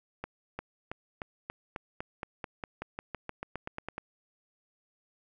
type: accelerating click train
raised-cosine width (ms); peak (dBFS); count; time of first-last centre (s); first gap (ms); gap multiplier
0.5; -21; 20; 0.24-3.981; 350; 0.93
effects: none